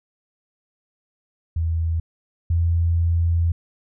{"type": "tone pair in turn", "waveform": "sine", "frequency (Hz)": [82.1, 84.31], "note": ["E2", "E2"], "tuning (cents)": [-6, 40], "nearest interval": "unison", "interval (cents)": 46, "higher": "second", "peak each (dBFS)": [-19, -16], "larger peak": "second", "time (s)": [[1.56, 2], [2.5, 3.52]], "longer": "second", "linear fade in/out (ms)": 5, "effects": []}